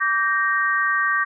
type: chord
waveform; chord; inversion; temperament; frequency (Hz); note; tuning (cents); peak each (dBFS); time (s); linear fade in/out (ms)
sine; G minor; second; equal with one note detuned; 1155.8 / 1568 / 1864.7; D6 / G6 / Bb6; -28 / 0 / 0; -22; 0-1.25; 20
effects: none